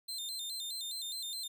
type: tone with vibrato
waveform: sawtooth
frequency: 3863 Hz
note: B7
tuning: 39 cents flat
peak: -35 dBFS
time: 0.08-1.48 s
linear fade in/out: 10 ms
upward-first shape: square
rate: 4.8 Hz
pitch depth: 110 cents each way
effects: none